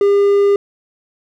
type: tone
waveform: triangle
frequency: 402.5 Hz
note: G4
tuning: 46 cents sharp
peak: -7 dBFS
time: 0.01-0.56 s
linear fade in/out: 2 ms
effects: none